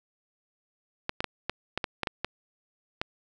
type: clicks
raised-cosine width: 0.3 ms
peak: -12 dBFS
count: 10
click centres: 1.094 / 1.205 / 1.243 / 1.496 / 1.776 / 1.842 / 2.033 / 2.072 / 2.246 / 3.015 s
effects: none